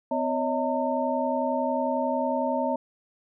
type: tone cluster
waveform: sine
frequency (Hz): 255.4 / 562 / 633 / 909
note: C4 / C#5 / D#5 / A#5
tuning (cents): -42 / +24 / +30 / -44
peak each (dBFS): -29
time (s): 0.11-2.76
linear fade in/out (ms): 5
effects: none